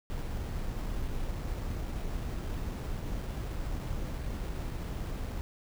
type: noise with sample-and-hold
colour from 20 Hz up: brown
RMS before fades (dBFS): -35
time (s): 0.1-5.41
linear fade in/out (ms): 0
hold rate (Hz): 6300
effects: none